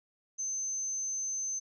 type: tone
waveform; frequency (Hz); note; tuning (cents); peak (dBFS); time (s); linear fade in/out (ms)
sine; 6200; G8; -20; -32; 0.38-1.6; 20
effects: none